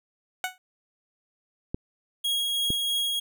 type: tone with exponential decay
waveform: 15% pulse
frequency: 740 Hz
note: F#5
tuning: in tune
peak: -17 dBFS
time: 0.44-0.58 s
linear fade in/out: 1 ms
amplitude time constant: 29 ms
type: clicks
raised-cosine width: 3 ms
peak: -16 dBFS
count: 2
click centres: 1.745 / 2.704 s
type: tone with tremolo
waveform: 45% pulse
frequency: 3296 Hz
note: G#7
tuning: 14 cents flat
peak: -23 dBFS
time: 2.24-3.2 s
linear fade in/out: 10 ms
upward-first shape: triangle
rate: 3.1 Hz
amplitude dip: 25%
effects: none